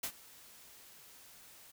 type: noise with ADSR envelope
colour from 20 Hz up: white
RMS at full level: -36 dBFS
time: 0.03-1.72 s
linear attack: 8 ms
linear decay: 74 ms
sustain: -21 dB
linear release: 18 ms
effects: none